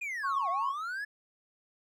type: linear two-way sweep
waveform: triangle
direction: down then up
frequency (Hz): 2489 to 659.3 to 1733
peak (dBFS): -32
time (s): 0.01-1.05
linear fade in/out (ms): 10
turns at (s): 0.49
type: tone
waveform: sine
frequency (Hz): 1100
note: C#6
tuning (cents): -14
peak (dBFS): -29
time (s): 0.23-0.72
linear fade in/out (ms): 20
effects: none